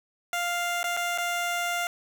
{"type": "tone with dropouts", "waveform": "15% pulse", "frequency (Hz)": 698.5, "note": "F5", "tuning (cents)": 0, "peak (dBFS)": -20, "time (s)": [0.33, 1.87], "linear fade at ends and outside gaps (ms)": 1, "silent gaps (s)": [[0.831, 0.841], [0.967, 0.972], [1.177, 1.183]], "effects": []}